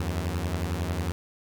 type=beating tone pair; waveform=sawtooth; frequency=79.8 / 90.8 Hz; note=D#2 / F#2; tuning=+44 / -32 cents; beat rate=11 Hz; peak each=-26 dBFS; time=0-1.12 s; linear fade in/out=0 ms; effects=none